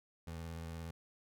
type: tone with vibrato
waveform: 25% pulse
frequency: 82.41 Hz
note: E2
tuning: in tune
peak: -39 dBFS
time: 0.27-0.91 s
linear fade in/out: 5 ms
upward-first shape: square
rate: 17 Hz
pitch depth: 25 cents each way
effects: none